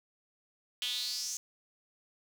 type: tone with high-pass filter sweep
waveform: sawtooth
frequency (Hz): 245.7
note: B3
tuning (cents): -9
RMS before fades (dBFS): -36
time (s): 0.82-1.37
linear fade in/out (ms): 0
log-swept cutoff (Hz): 3100 to 6500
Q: 6.3
effects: none